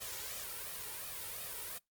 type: noise with flanger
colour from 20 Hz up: white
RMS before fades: -43 dBFS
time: 0-1.79 s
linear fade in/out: 20 ms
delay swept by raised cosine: 1.6 to 2.2 ms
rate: 2.8 Hz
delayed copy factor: +0.7
effects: noise-tail reverb RT60 0.2 s tail -26 dB re dry + Opus 48 kbps